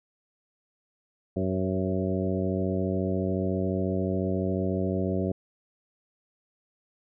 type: harmonic tone with a mistuned harmonic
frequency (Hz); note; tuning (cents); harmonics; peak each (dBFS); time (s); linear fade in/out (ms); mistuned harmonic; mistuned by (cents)
94.1; F#2; +30; 1 / 2 / 3 / 4 / 5 / 6 / 7; -31 / -29 / -33 / -32 / -37 / -35 / -37; 1.36-5.32; 5; 6; -26
effects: none